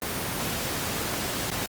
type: noise with dropouts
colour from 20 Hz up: pink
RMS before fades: -29 dBFS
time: 0.02-1.66 s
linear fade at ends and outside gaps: 1 ms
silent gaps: 1.503-1.516 s
effects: high-pass 80 Hz 12 dB/octave + Opus 24 kbps